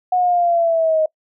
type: linear sweep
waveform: sine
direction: down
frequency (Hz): 733 to 622.3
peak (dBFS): -13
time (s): 0.12-1.06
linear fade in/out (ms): 5
effects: noise-tail reverb RT60 0.1 s tail -24 dB re dry

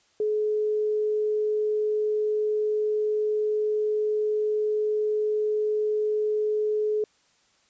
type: tone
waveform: sine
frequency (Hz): 425.6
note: G#4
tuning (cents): +42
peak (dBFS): -22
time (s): 0.2-7.04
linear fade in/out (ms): 2
effects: white hiss -64 dBFS RMS until 7.69 s + resampled to 16000 Hz

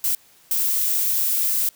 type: noise bursts at uneven times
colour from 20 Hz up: violet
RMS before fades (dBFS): -21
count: 2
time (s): 0.04-0.15 / 0.51-1.69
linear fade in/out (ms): 2
effects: white hiss -54 dBFS RMS until 1.75 s

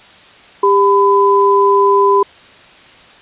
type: tone pair together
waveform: sine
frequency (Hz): 398.2 / 1004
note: G4 / B5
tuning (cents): +27 / +28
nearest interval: octave + major third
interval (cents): 1601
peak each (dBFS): -10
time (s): 0.63-2.23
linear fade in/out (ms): 5
effects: white hiss -41 dBFS RMS until 3.21 s + resampled to 8000 Hz

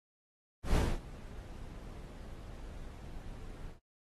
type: noise with ADSR envelope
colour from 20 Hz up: brown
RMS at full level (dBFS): -25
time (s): 0.63-3.8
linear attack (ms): 130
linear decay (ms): 230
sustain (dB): -21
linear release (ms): 120
effects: AAC 32 kbps

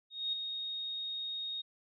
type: tone with ADSR envelope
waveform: sine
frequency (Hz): 3729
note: A#7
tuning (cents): 0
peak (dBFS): -30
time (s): 0.1-1.62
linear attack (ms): 230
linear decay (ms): 4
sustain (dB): -6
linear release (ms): 15
effects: none

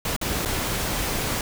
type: noise with dropouts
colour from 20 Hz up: pink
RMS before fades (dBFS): -26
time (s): 0.05-1.41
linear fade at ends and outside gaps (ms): 2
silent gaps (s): 0.164-0.213 / 0.451-0.457
effects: none

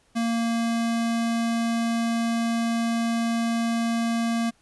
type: tone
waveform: square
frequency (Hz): 230.9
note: A#3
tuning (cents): -16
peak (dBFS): -23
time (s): 0.15-4.51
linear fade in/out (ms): 20
effects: pink hiss -63 dBFS RMS until 4.61 s + resampled to 24000 Hz

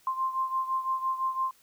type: beating tone pair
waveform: sine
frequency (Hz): 1049 / 1054.9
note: C6 / C6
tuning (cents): +4 / +14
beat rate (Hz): 5.9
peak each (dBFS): -28 / -33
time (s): 0.07-1.51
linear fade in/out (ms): 2
effects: white hiss -62 dBFS RMS until 1.62 s

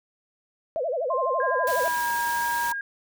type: tone with vibrato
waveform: sine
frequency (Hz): 576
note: D5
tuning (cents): -34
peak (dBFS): -24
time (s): 0.76-1.88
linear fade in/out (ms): 0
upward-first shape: sine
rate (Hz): 12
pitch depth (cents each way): 290
type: tone with pitch glide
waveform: sine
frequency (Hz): 1052 to 948.1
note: C6 to A#5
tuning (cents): +9 to +29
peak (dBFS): -25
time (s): 1.1-2.73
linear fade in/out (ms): 5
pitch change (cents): -180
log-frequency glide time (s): 1.38-2.11
type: tone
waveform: sine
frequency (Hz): 1622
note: G#6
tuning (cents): -41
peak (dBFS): -28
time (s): 1.4-2.81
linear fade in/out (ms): 2
type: noise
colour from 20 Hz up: white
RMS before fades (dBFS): -35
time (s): 1.67-2.72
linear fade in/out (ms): 2
effects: none

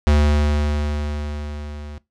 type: tone with level ramp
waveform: square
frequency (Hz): 74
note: D2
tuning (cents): +14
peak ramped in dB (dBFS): -12 to -33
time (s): 0.07-1.98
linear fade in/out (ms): 0
effects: noise-tail reverb RT60 0.2 s tail -21 dB re dry + low-pass 6000 Hz 12 dB/octave

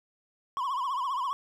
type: tone with vibrato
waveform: triangle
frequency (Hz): 1046.5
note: C6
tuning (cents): 0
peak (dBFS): -26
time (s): 0.57-1.33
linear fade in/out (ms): 0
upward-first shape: triangle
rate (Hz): 15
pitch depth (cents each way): 160
effects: none

